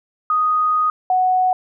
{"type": "tone pair in turn", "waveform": "sine", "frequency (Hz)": [1244.5, 740], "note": ["D#6", "F#5"], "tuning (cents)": [0, 0], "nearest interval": "major sixth", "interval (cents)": 900, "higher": "first", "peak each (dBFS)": [-14, -13], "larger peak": "second", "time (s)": [[0.3, 0.9], [1.1, 1.53]], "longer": "first", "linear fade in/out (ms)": 2, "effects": []}